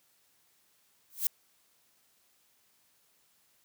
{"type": "noise with exponential growth", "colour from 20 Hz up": "violet", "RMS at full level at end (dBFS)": -24, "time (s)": [1.1, 1.27], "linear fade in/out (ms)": 2, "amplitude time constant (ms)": 36, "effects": ["white hiss -69 dBFS RMS until 3.64 s", "high-pass 60 Hz 12 dB/octave"]}